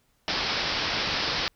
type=low-pass noise; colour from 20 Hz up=white; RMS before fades=-28 dBFS; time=0.28-1.48 s; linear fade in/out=0 ms; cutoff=5400 Hz; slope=96 dB/octave; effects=pink hiss -68 dBFS RMS until 1.55 s